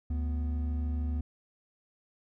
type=tone pair together; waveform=triangle; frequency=73.42 / 247 Hz; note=D2 / B3; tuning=0 / 0 cents; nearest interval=octave + major sixth; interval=2100 cents; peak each=-27 / -38 dBFS; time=0.1-1.21 s; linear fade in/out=5 ms; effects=none